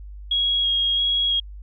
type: tone with vibrato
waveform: sine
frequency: 3292 Hz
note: G#7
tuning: 16 cents flat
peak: -18 dBFS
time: 0.31-1.4 s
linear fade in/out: 5 ms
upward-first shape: square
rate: 1.5 Hz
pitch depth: 11 cents each way
effects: added 50 Hz sine -35 dBFS peak until 1.62 s